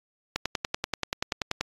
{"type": "click train", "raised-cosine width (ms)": 0.2, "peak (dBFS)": -9, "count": 14, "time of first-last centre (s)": [0.36, 1.61], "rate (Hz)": 10.4, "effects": ["AAC 32 kbps"]}